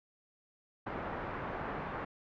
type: low-pass noise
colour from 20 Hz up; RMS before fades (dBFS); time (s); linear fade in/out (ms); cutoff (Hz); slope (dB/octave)
white; -39; 0.86-2.05; 10; 1300; 12
effects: low-pass 2000 Hz 12 dB/octave